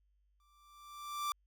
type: tone with exponential growth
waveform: 45% pulse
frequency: 1174.7 Hz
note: D6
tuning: in tune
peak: -32 dBFS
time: 0.4-1.32 s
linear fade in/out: 1 ms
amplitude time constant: 200 ms
effects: added 50 Hz sine -70 dBFS peak until 1.46 s